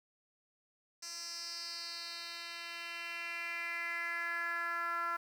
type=tone with band-pass filter sweep; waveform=10% pulse; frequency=340.1 Hz; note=F4; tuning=46 cents flat; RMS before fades=-40 dBFS; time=1.02-5.17 s; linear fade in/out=10 ms; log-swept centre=6100 to 1300 Hz; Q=3.8; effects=10-bit